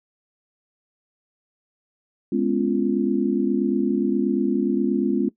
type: chord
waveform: sine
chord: C# dominant seventh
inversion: second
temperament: just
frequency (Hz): 207.9 / 249.5 / 277.2 / 346.5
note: G#3 / B3 / C#4 / E#4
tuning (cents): +2 / +18 / 0 / -14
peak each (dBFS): -24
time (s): 2.32-5.29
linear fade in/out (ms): 5
effects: noise-tail reverb RT60 0.1 s tail -18 dB re dry